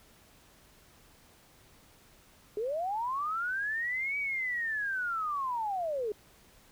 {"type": "linear two-way sweep", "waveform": "sine", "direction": "up then down", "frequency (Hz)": [402.5, 2291, 402.5], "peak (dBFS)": -30, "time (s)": [2.57, 6.12], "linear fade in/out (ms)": 2, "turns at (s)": 4.18, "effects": ["pink hiss -60 dBFS RMS until 6.71 s"]}